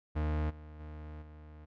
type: tone with level steps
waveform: 40% pulse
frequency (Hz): 76.3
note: D#2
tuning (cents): -33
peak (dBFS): -29 / -46 / -42 / -48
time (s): 0.15-1.66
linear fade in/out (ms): 20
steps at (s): 0.49 / 0.79 / 1.21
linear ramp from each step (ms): 20
effects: low-pass 2000 Hz 12 dB/octave